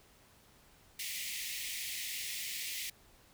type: high-pass noise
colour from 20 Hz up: pink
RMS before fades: -40 dBFS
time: 0.99-2.9 s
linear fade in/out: 5 ms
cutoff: 1900 Hz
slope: 96 dB/octave
effects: pink hiss -63 dBFS RMS until 3.33 s